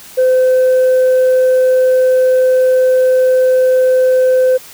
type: tone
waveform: sine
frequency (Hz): 513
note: C5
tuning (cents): -34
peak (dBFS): -5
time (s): 0.17-4.58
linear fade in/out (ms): 20
effects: tanh soft clip ceiling -6 dBFS + white hiss -36 dBFS RMS until 4.73 s